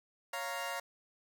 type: chord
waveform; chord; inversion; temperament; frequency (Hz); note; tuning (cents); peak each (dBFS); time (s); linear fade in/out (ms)
20% pulse; Bb minor; first; equal; 554.4 / 698.5 / 932.3; Db5 / F5 / Bb5; 0 / 0 / 0; -37 / -36 / -36; 0.33-0.8; 5
effects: none